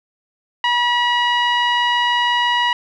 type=tone with low-pass filter; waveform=sawtooth; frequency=966 Hz; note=B5; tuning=39 cents flat; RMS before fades=-17 dBFS; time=0.64-2.73 s; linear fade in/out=2 ms; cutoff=2800 Hz; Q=2.4; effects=none